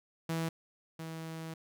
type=tone pair in turn; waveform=sawtooth; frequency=163.6 / 161.91 Hz; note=E3 / E3; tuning=-13 / -31 cents; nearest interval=unison; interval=18 cents; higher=first; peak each=-28 / -36 dBFS; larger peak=first; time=0.29-0.49 / 0.99-1.54 s; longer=second; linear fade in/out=5 ms; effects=none